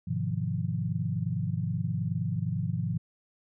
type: chord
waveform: sine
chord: F half-diminished seventh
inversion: first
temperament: equal with one note detuned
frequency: 103.83 / 126.28 / 155.56 / 174.61 Hz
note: Ab2 / Cb3 / Eb3 / F3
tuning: 0 / +39 / 0 / 0 cents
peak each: -33 dBFS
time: 0.07-2.98 s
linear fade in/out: 10 ms
effects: none